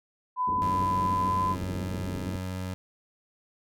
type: tone with pitch glide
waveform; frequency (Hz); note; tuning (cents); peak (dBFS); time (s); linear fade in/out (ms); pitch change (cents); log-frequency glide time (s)
sine; 1003 to 1014.1; B5 to B5; +26 to +46; -24; 0.36-1.56; 50; +20; 0.98-1.43
type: low-pass noise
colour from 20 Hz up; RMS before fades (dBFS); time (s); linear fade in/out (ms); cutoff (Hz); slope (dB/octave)
white; -37; 0.47-2.38; 20; 360; 24
type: tone with vibrato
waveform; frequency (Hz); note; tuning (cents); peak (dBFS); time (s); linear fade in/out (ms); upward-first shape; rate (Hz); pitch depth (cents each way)
25% pulse; 92.8; F#2; +6; -28; 0.62-2.74; 0; sine; 16; 9
effects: none